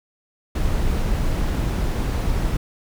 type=noise; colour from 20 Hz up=brown; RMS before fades=-21 dBFS; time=0.55-2.57 s; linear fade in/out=5 ms; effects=none